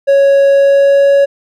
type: tone with pitch glide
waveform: triangle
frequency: 554.4 to 558.9 Hz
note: C#5 to C#5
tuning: 0 to +14 cents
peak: -3 dBFS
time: 0.07-1.26 s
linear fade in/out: 20 ms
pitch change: +14 cents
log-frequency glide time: 0.48-1.11 s
effects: none